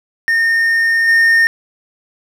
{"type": "tone with level steps", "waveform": "triangle", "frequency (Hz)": 1829, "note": "A#6", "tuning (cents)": -33, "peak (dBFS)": [-9, -6], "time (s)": [0.28, 1.47], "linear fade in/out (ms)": 0, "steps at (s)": 1.07, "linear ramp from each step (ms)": 20, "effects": []}